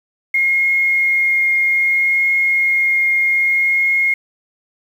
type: tone with vibrato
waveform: sine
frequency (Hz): 2143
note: C7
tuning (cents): +41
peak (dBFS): -12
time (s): 0.34-4.14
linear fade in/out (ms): 5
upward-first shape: triangle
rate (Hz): 0.63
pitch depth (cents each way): 8
effects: 7-bit